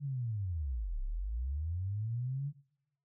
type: linear two-way sweep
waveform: sine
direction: down then up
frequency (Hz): 146.83 to 30.87 to 146.83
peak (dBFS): -33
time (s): 0-2.53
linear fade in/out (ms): 50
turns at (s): 1.01
effects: noise-tail reverb RT60 0.9 s tail -22 dB re dry